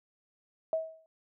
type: tone with exponential decay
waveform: sine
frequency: 643 Hz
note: E5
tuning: 43 cents flat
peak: -24 dBFS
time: 0.73-1.06 s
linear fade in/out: 1 ms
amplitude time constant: 70 ms
effects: none